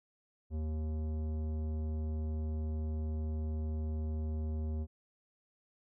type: tone with tanh clipping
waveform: sine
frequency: 77.78 Hz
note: D#2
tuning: in tune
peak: -35 dBFS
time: 0.5-4.87 s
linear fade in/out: 50 ms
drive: 14 dB
effects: none